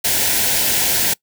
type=band-stop noise; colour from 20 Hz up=white; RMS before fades=-17 dBFS; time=0.04-1.14 s; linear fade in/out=10 ms; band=1000 to 1400 Hz; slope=96 dB/octave; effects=noise-tail reverb RT60 0.1 s tail -23 dB re dry